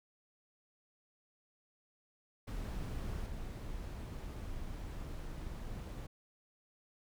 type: noise with level steps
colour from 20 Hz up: brown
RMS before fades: -40 / -43 dBFS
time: 2.47-6.07 s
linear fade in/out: 10 ms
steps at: 3.26 s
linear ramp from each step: 5 ms
effects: none